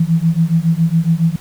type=beating tone pair; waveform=sine; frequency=161.4 / 168.6 Hz; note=E3 / E3; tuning=-36 / +39 cents; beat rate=7.2 Hz; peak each=-14 dBFS; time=0-1.36 s; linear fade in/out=5 ms; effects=pink hiss -41 dBFS RMS until 1.4 s